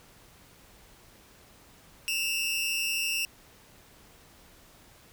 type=tone pair together; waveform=sawtooth; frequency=2637 / 2805 Hz; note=E7 / F7; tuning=0 / +7 cents; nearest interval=minor second; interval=107 cents; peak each=-27 dBFS; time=2.08-3.25 s; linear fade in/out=0 ms; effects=pink hiss -56 dBFS RMS until 5.12 s